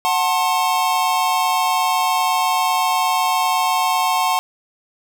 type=chord; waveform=square; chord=F# diminished; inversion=none; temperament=just; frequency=740 / 888 / 1065.6 Hz; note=F#5 / A5 / C6; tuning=0 / +16 / +31 cents; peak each=-21 dBFS; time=0.05-4.39 s; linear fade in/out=0 ms; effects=none